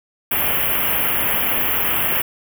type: band-stop noise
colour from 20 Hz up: white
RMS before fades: -19 dBFS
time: 0.31-2.22 s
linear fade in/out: 5 ms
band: 3200 to 11000 Hz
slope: 96 dB/octave
effects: none